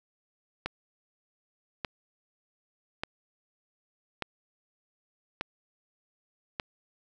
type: click train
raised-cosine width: 0.3 ms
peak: -15 dBFS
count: 6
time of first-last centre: 0.66-6.598 s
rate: 0.842 Hz
effects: none